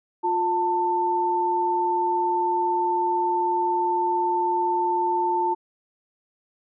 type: tone pair together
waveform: sine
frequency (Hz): 353.6 / 891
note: F4 / A5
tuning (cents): +22 / +22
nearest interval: octave + major third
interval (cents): 1600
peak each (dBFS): -26 / -21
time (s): 0.23-5.55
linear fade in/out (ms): 20
effects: none